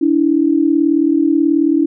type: tone pair together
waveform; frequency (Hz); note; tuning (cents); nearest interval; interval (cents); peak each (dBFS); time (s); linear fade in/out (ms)
sine; 288.3 / 326.8; D4 / E4; -32 / -15; major second; 217; -13; 0.01-1.86; 10
effects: none